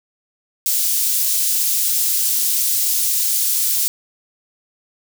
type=high-pass noise; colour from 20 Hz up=white; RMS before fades=-18 dBFS; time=0.66-3.88 s; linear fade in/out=0 ms; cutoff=5300 Hz; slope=12 dB/octave; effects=none